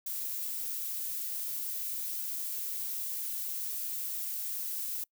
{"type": "noise", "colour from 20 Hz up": "violet", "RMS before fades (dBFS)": -36, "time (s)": [0.06, 5.04], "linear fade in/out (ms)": 5, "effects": ["noise-tail reverb RT60 0.1 s tail -25 dB re dry"]}